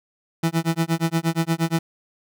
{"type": "tone with tremolo", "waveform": "30% pulse", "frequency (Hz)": 164.81, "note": "E3", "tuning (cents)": 0, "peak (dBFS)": -14, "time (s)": [0.43, 1.79], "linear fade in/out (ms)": 5, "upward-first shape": "sine", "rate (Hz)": 8.5, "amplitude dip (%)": 100, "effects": []}